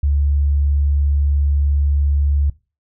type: tone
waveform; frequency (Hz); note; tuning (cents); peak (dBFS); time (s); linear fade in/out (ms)
sine; 71.5; D2; -46; -13; 0.03-2.5; 5
effects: noise-tail reverb RT60 0.3 s tail -21 dB re dry